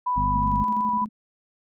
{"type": "tone with vibrato", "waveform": "sine", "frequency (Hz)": 987.8, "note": "B5", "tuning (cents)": 0, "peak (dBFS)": -21, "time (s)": [0.06, 1.05], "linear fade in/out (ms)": 10, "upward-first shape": "sine", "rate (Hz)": 5.5, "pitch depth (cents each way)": 11}
{"type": "harmonic tone", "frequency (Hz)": 50, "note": "G1", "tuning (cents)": 35, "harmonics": [1, 2, 3, 4, 5], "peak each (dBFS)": [-27, -31, -31, -34, -33], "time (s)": [0.16, 0.64], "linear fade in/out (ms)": 10}
{"type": "tone with tremolo", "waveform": "sine", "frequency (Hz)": 215.2, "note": "A3", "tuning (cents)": -38, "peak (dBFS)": -27, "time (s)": [0.35, 1.09], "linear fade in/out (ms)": 10, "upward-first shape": "square", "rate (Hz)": 12, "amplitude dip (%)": 65}
{"effects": []}